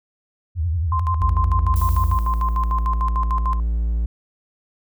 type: tone with vibrato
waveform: sine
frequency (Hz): 82.8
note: E2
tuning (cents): +8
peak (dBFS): -18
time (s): 0.55-2.2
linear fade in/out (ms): 50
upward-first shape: triangle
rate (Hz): 11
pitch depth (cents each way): 200
type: tone with tremolo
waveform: sine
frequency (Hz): 1043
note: C6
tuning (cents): -6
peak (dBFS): -20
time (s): 0.92-3.6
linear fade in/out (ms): 2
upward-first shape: square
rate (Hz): 6.7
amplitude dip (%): 80
type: tone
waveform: triangle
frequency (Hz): 56.8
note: A#1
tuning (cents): -44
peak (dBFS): -16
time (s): 1.21-4.06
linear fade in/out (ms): 5
type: noise with exponential decay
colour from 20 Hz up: violet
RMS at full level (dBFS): -32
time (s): 1.76-3.05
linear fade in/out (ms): 0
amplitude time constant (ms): 280
effects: none